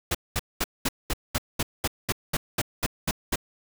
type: noise bursts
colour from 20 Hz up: pink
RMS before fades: -25 dBFS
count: 14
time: 0.11-3.358 s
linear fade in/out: 5 ms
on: 37 ms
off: 210 ms
effects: none